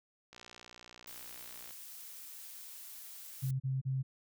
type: click train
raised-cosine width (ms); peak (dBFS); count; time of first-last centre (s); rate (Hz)
0.2; -34; 84; 0.33-1.709; 60.2
type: noise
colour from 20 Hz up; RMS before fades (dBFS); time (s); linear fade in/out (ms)
blue; -49; 1.07-3.51; 5
type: tone bursts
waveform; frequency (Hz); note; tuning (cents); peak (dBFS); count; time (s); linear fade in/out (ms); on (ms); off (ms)
sine; 132.5; C3; +22; -31; 3; 3.42-4.03; 20; 180; 35
effects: none